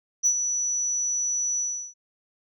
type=tone with ADSR envelope; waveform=sine; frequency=5920 Hz; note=F#8; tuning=in tune; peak=-14 dBFS; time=0.23-1.94 s; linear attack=31 ms; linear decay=70 ms; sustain=-9 dB; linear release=350 ms; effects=tanh soft clip ceiling -15 dBFS